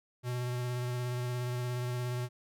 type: tone with vibrato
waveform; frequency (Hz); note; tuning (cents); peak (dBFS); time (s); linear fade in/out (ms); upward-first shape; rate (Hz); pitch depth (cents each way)
square; 123.47; B2; 0; -33; 0.23-2.29; 50; sine; 17; 16
effects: none